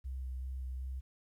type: tone with vibrato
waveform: sine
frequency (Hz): 64.6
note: C2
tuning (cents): -21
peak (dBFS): -37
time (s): 0.04-1.01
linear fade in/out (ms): 20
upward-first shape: square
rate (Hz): 2.6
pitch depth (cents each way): 15
effects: 12-bit